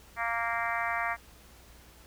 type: harmonic tone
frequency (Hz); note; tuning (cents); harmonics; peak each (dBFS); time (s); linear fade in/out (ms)
232; A#3; -8; 3 / 4 / 5 / 6 / 7 / 8 / 9 / 10; -35 / -37 / -35 / -38 / -38 / -36 / -37 / -41; 0.16-1.17; 50
effects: added 60 Hz sine -56 dBFS peak until 2.06 s + pink hiss -56 dBFS RMS until 2.06 s